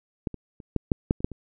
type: clicks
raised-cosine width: 3 ms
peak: -14 / -23 / -30 / -10 / -7 / -7 / -27 / -9 / -24 dBFS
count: 9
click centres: 0.272 / 0.343 / 0.602 / 0.763 / 0.918 / 1.109 / 1.205 / 1.245 / 1.317 s
effects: none